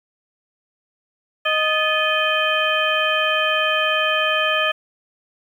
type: harmonic tone with a mistuned harmonic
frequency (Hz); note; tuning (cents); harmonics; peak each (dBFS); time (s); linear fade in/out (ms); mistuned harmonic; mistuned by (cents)
622.3; D#5; 0; 1 / 2 / 3 / 4 / 5; -23 / -23 / -23 / -23 / -23; 1.45-4.72; 10; 3; -130
effects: 8-bit